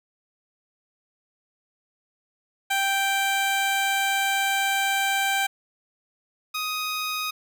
15% pulse tone pair in turn, 784 / 1250.6 Hz, G5 / D#6, 0 / +8 cents, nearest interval minor sixth, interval 808 cents, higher second, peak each -15 / -20 dBFS, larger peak first, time 2.7-5.47 / 6.54-7.31 s, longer first, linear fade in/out 10 ms, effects none

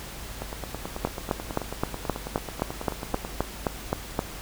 two click trains, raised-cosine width 1 ms, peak -18 / -9 dBFS, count 27 / 13, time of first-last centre 0.42-3.249 / 1.05-4.191 s, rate 9.19 / 3.82 Hz, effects added 50 Hz sine -42 dBFS peak until 4.41 s + pink hiss -40 dBFS RMS until 4.41 s

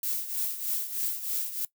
violet noise with tremolo, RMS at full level -28 dBFS, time 0.03-1.65 s, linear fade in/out 2 ms, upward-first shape triangle, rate 3.2 Hz, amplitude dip 75%, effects noise-tail reverb RT60 0.1 s tail -19 dB re dry

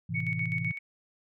sine chord, A minor, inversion none, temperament equal, 110 / 130.81 / 164.81 Hz, A2 / C3 / E3, 0 / 0 / 0 cents, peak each -35 / -36 / -33 dBFS, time 0.09-0.72 s, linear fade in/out 10 ms
sine tone with tremolo, 2226 Hz, C#7, 7 cents sharp, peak -29 dBFS, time 0.14-0.79 s, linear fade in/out 20 ms, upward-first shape square, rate 7.9 Hz, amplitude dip 60%
effects none

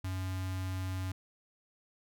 square tone with notch filter, 93.5 Hz, F#2, 19 cents sharp, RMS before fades -36 dBFS, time 0.04-1.12 s, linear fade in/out 5 ms, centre 490 Hz, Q 1.3, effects none

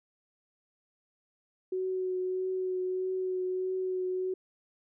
sine tone with vibrato, 371.2 Hz, F#4, 6 cents sharp, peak -29 dBFS, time 1.72-4.34 s, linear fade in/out 5 ms, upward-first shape triangle, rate 1.6 Hz, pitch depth 17 cents each way, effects none

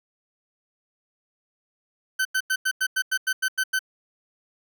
40% pulse tone bursts, 1530 Hz, G6, 42 cents flat, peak -20 dBFS, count 11, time 2.19-3.792 s, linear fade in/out 10 ms, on 62 ms, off 92 ms, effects none

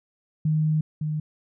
sine tone pair in turn, 155.1 / 153.23 Hz, D#3 / D#3, -5 / -26 cents, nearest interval unison, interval 21 cents, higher first, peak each -19 / -24 dBFS, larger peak first, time 0.45-0.81 / 1.01-1.2 s, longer first, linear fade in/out 5 ms, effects none

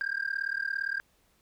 sine tone with amplitude modulation, 1600 Hz, G6, 35 cents sharp, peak -23 dBFS, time 0.01-1 s, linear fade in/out 0 ms, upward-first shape sine, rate 37.5 Hz, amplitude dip 100%, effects tanh soft clip ceiling -25 dBFS + pink hiss -68 dBFS RMS until 1.41 s

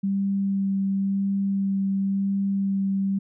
sine tone with vibrato, 196 Hz, G3, in tune, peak -21 dBFS, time 0.03-3.19 s, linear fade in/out 10 ms, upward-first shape sine, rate 0.95 Hz, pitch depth 10 cents each way, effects none

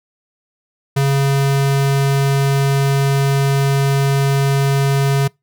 square tone, 138.2 Hz, C#3, 5 cents flat, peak -13 dBFS, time 0.96-5.28 s, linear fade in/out 10 ms, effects noise-tail reverb RT60 0.2 s tail -25 dB re dry

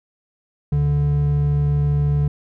triangle tone pair together, 72.75 / 145.4 Hz, D2 / D3, -16 / -17 cents, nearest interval octave, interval 1199 cents, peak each -21 / -14 dBFS, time 0.72-2.28 s, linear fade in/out 5 ms, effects none

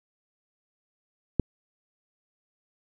click, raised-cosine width 3 ms, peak -8 dBFS, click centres 1.397 s, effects none

